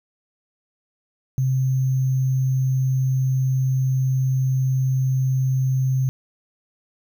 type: tone with sample-and-hold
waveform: sine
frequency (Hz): 130.81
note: C3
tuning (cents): 0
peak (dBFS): -17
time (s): 1.38-6.09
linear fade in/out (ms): 0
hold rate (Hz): 6300
effects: none